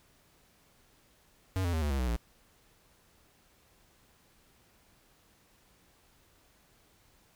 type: tone with pitch steps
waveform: square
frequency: 94 / 86.7 / 79.96 / 73.75 / 68.02 / 62.74 / 57.86 Hz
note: F#2 / F2 / D#2 / D2 / C#2 / B1 / A#1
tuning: +28 / -12 / +48 / +8 / -32 / +28 / -12 cents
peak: -29 dBFS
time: 1.56-2.162 s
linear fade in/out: 0 ms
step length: 86 ms
effects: pink hiss -65 dBFS RMS until 7.35 s